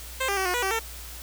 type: tone with pitch steps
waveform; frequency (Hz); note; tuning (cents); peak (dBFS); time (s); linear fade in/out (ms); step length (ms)
10% pulse; 525 / 397.9 / 381.2 / 360.5 / 487 / 384.9 / 451.5; C5 / G4 / G4 / F#4 / B4 / G4 / A4; +6 / +26 / -48 / -45 / -24 / -32 / +45; -16; 0.2-0.795; 10; 85
effects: added 60 Hz sine -41 dBFS peak until 1.22 s + white hiss -42 dBFS RMS until 1.22 s